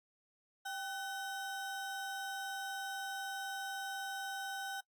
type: ring-modulated tone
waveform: square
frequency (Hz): 1146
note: D6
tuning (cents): -43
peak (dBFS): -37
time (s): 0.65-4.81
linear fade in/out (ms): 10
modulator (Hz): 360
effects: noise-tail reverb RT60 0.1 s tail -25 dB re dry + AAC 64 kbps